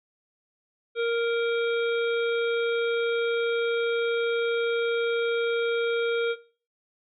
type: harmonic tone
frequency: 466.2 Hz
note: A#4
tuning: in tune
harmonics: 1 / 3 / 5 / 7 / 8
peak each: -23 / -33 / -37 / -40 / -41 dBFS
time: 0.95-6.36 s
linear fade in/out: 50 ms
effects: noise-tail reverb RT60 0.4 s tail -17 dB re dry